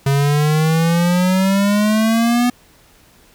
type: exponential sweep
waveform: square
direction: up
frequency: 136.9 to 246.9 Hz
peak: -13 dBFS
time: 0.06-2.5 s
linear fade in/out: 5 ms
effects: pink hiss -50 dBFS RMS until 3.34 s